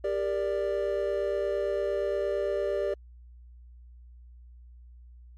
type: chord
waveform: triangle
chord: G minor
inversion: none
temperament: equal with one note detuned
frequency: 397.5 / 466.2 / 587.3 Hz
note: G4 / Bb4 / D5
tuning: +24 / 0 / 0 cents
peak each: -28 / -32 / -27 dBFS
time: 0.04-2.94 s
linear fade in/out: 5 ms
effects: added 60 Hz sine -47 dBFS peak until 5.37 s + MP3 64 kbps